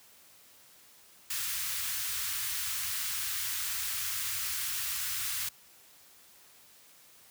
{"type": "band-stop noise", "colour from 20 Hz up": "white", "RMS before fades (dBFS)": -34, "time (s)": [1.3, 5.49], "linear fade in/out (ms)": 5, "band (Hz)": [110, 1200], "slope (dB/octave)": 24, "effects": ["white hiss -58 dBFS RMS until 7.3 s", "high-pass 60 Hz 12 dB/octave"]}